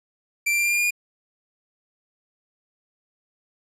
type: tone with pitch steps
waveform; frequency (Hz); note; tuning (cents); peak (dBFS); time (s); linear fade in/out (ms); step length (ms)
45% pulse; 2349 / 2363 / 2376 / 2390 / 2404 / 2418 / 2432; D7 / D7 / D7 / D7 / D7 / D7 / D#7; 0 / +10 / +20 / +30 / +40 / +50 / -40; -19; 0.46-0.908; 10; 64
effects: resampled to 32000 Hz + 10-bit